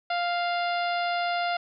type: harmonic tone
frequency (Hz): 698.5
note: F5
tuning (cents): 0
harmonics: 1 / 2 / 3 / 4 / 5 / 6 / 7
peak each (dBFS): -26 / -32 / -36 / -38 / -40 / -42 / -43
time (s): 0.1-1.57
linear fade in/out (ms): 5
effects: none